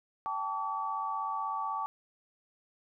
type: chord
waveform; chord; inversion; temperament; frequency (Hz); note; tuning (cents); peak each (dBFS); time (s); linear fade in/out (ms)
sine; G suspended second; none; equal with one note detuned; 784 / 880 / 1144.5; G5 / A5 / D6; 0 / 0 / -45; -39 / -36 / -34; 0.26-1.86; 0
effects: none